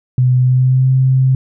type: tone with pitch glide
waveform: sine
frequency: 126.5 to 131.11 Hz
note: B2 to C3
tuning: +42 to +4 cents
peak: -8 dBFS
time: 0.18-1.35 s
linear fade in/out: 2 ms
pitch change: +62 cents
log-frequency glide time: 0.39-0.91 s
effects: none